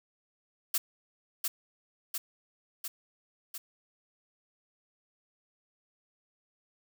blue noise with echo, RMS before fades -28 dBFS, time 0.74-0.78 s, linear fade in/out 5 ms, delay 700 ms, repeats 4, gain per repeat -3 dB, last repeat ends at 3.58 s, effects none

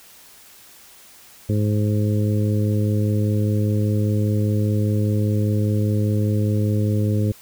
harmonic tone, 105 Hz, G#2, 19 cents sharp, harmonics 1 / 2 / 3 / 4 / 5, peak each -18 / -24 / -28 / -30 / -32 dBFS, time 1.49-7.32 s, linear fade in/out 5 ms, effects white hiss -47 dBFS RMS until 7.41 s

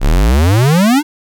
square exponential sweep, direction up, 31.17 to 314.4 Hz, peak -8 dBFS, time 0-1.03 s, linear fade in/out 50 ms, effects none

